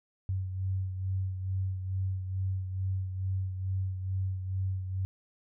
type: beating tone pair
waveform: sine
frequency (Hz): 94.3 / 96.6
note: F#2 / G2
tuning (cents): +33 / -25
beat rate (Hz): 2.3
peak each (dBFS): -30 / -39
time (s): 0.29-5.05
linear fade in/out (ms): 0
effects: none